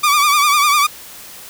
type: tone with vibrato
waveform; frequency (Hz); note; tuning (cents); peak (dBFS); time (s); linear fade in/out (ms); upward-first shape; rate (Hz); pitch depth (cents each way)
sawtooth; 1174.7; D6; 0; -7; 0.03-0.87; 10; triangle; 10; 86
effects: white hiss -36 dBFS RMS until 1.49 s